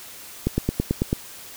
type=click train; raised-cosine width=3 ms; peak=-7 dBFS; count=7; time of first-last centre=0.47-1.129 s; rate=9.1 Hz; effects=white hiss -41 dBFS RMS until 1.56 s